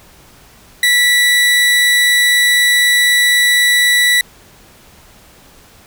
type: tone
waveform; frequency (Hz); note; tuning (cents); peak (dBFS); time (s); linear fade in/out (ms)
30% pulse; 1956; B6; -17; -6; 0.83-4.21; 2
effects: pink hiss -44 dBFS RMS until 5.86 s